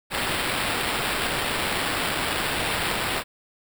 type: noise with sample-and-hold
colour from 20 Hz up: white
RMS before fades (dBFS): -26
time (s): 0.1-3.24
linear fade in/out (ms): 50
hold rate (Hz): 6300
effects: none